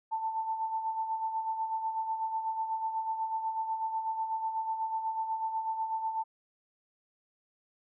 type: tone with tremolo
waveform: sine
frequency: 888 Hz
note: A5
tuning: 16 cents sharp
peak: -28 dBFS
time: 0.11-6.24 s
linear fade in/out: 20 ms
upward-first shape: sine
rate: 8.1 Hz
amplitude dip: 55%
effects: none